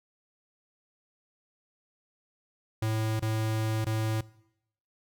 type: tone with dropouts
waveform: square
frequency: 110 Hz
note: A2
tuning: in tune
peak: -27 dBFS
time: 2.82-4.21 s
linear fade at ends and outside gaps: 5 ms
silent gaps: 3.196-3.223 / 3.846-3.865 s
effects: noise-tail reverb RT60 0.8 s tail -21 dB re dry